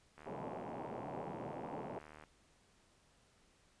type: click train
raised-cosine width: 0.5 ms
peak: -39 dBFS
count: 158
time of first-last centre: 0.18-2.238 s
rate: 76.3 Hz
type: band-pass noise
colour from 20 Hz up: white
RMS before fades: -45 dBFS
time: 0.26-1.99 s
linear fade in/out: 5 ms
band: 110 to 940 Hz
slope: 48 dB/octave
effects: pink hiss -70 dBFS RMS until 3.8 s + resampled to 22050 Hz